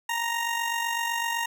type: tone with amplitude modulation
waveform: 20% pulse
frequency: 932.3 Hz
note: A#5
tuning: in tune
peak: -19 dBFS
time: 0.09-1.46 s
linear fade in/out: 5 ms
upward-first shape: sine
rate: 47.9 Hz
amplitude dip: 50%
effects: none